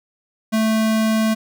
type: tone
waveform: square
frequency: 220 Hz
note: A3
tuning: in tune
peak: -16 dBFS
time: 0.52-1.35 s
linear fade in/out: 20 ms
effects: none